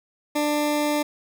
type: tone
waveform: 20% pulse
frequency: 296.5 Hz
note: D4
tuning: 17 cents sharp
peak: -16 dBFS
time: 0.35-1.03 s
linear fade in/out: 10 ms
effects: none